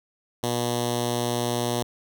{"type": "tone with notch filter", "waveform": "5% pulse", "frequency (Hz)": 120, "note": "B2", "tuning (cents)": -49, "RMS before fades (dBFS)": -26, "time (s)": [0.43, 1.83], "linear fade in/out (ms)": 5, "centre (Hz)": 1400, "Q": 0.82, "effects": []}